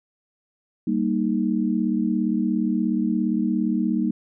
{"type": "chord", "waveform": "sine", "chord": "Eb major", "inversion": "first", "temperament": "equal", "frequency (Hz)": [196, 233.1, 311.1], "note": ["G3", "Bb3", "Eb4"], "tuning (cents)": [0, 0, 0], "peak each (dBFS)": [-24, -23, -25], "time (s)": [0.87, 4.11], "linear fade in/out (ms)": 5, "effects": []}